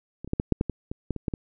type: clicks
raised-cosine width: 3 ms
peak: -23 / -26 / -12 / -10 / -6 / -9 / -15 / -19 / -14 / -20 / -13 / -16 dBFS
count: 12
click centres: 0.246 / 0.276 / 0.334 / 0.399 / 0.523 / 0.611 / 0.697 / 0.915 / 1.107 / 1.163 / 1.282 / 1.338 s
effects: none